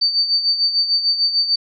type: tone with tremolo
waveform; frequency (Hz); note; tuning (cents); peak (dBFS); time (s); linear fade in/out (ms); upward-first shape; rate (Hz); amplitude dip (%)
sine; 4587; D8; -42; -12; 0.01-1.56; 10; sine; 6.7; 65
effects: none